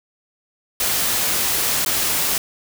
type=noise with dropouts; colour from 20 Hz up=white; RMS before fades=-20 dBFS; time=0.8-2.38 s; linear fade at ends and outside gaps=2 ms; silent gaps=1.849-1.86 s; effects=none